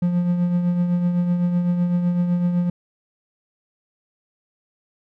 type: tone with tremolo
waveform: triangle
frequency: 176 Hz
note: F3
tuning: 14 cents sharp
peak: -13 dBFS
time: 0.02-2.7 s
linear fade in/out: 5 ms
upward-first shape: triangle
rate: 7.9 Hz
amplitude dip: 50%
effects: none